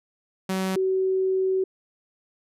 sawtooth / sine tone pair in turn, 189.1 / 378.2 Hz, F#3 / F#4, +38 / +38 cents, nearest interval octave, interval 1200 cents, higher second, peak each -20 dBFS, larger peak neither, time 0.49-0.76 / 0.76-1.64 s, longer second, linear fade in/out 5 ms, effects resampled to 32000 Hz

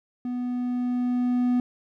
triangle tone with level ramp, 246.9 Hz, B3, in tune, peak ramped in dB -25 to -17 dBFS, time 0.25-1.6 s, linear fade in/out 2 ms, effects none

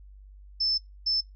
sine tone bursts at uneven times, 5274 Hz, E8, in tune, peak -23 dBFS, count 2, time 0.6-0.78 / 1.06-1.21 s, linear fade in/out 10 ms, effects noise-tail reverb RT60 0.2 s tail -23 dB re dry + added 49 Hz sine -46 dBFS peak until 1.35 s

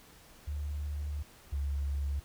sine tone pair in turn, 73.42 / 70.42 Hz, D2 / C#2, 0 / +28 cents, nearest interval minor second, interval 72 cents, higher first, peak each -33 / -30 dBFS, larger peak second, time 0.47-1.23 / 1.52-2.2 s, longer first, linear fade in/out 10 ms, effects pink hiss -57 dBFS RMS until 2.24 s

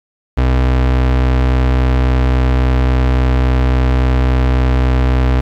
35% pulse tone, 63.6 Hz, C2, 48 cents flat, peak -8 dBFS, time 0.37-5.41 s, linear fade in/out 10 ms, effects low-pass 3000 Hz 12 dB/octave + 7-bit

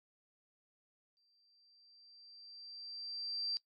sine tone with exponential growth, 4699 Hz, D8, in tune, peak -33 dBFS, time 1.17-3.57 s, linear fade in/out 0 ms, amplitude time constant 520 ms, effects noise-tail reverb RT60 0.1 s tail -21 dB re dry + MP3 48 kbps

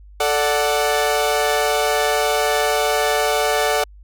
sawtooth chord, D major, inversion second, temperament equal, 440 / 587.3 / 740 Hz, A4 / D5 / F#5, 0 / 0 / 0 cents, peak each -17 dBFS, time 0.2-3.84 s, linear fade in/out 5 ms, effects added 50 Hz sine -40 dBFS peak until 4.03 s

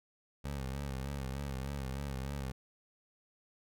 20% pulse tone with vibrato, 68 Hz, C#2, 33 cents flat, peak -32 dBFS, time 0.44-2.52 s, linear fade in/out 10 ms, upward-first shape sine, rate 3.3 Hz, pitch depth 77 cents each way, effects none

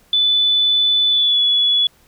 sine tone with pitch glide, 3491 to 3405 Hz, A7 to G#7, -14 to +42 cents, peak -12 dBFS, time 0.13-1.87 s, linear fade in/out 2 ms, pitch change -44 cents, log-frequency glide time 1.09-1.4 s, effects pink hiss -54 dBFS RMS until 2.07 s

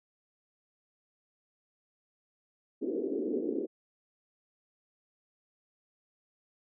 white band-pass noise, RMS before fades -33 dBFS, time 2.81-3.67 s, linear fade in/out 20 ms, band 250 to 440 Hz, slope 48 dB/octave, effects none

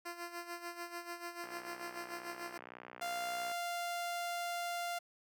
10% pulse tone with tremolo, 345.5 Hz, F4, 19 cents flat, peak -32 dBFS, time 0.05-2.58 s, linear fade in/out 10 ms, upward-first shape sine, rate 6.8 Hz, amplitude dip 70%
click train, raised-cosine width 0.5 ms, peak -33 dBFS, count 129, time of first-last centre 1.44-3.515 s, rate 61.7 Hz
sawtooth tone, 696 Hz, F5, 6 cents flat, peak -33 dBFS, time 3.01-4.99 s, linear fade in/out 10 ms
effects high-pass 200 Hz 12 dB/octave

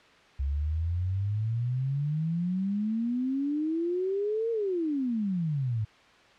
sine exponential two-way sweep, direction up then down, 66.9 to 466.2 to 103.7 Hz, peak -26 dBFS, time 0.39-5.85 s, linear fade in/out 10 ms, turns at 4.51 s, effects white hiss -56 dBFS RMS until 6.38 s + low-pass 3000 Hz 12 dB/octave

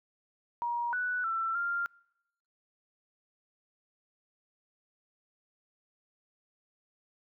sine tone with pitch steps, 950 / 1482 / 1339 / 1394 Hz, A#5 / F#6 / E6 / F6, +33 / +2 / +27 / -4 cents, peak -29 dBFS, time 0.62-1.86 s, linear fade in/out 0 ms, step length 310 ms, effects noise-tail reverb RT60 0.9 s tail -26 dB re dry

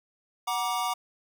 square chord, Gb augmented, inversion none, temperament equal with one note detuned, 740 / 949.2 / 1174.7 Hz, Gb5 / Bb5 / D6, 0 / +31 / 0 cents, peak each -32 dBFS, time 0.47-0.94 s, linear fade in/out 10 ms, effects none

